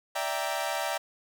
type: chord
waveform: sawtooth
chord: E half-diminished seventh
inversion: third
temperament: equal with one note detuned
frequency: 585 / 659.3 / 784 / 932.3 Hz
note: D5 / E5 / G5 / Bb5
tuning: -7 / 0 / 0 / 0 cents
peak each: -31 / -30 / -30 / -32 dBFS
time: 0.15-0.98 s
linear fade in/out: 10 ms
effects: none